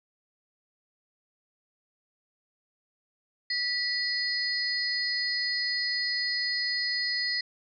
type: tone cluster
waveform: sine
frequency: 1957 / 4296 / 4952 Hz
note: B6 / C8 / D#8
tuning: -16 / +45 / -9 cents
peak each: -31 dBFS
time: 3.5-7.41 s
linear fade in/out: 5 ms
effects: none